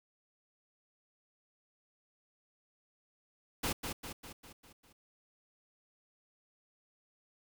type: noise with echo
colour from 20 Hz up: pink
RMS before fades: -34 dBFS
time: 3.63-3.73 s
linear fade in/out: 10 ms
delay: 200 ms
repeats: 6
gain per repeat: -5 dB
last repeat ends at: 4.93 s
effects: none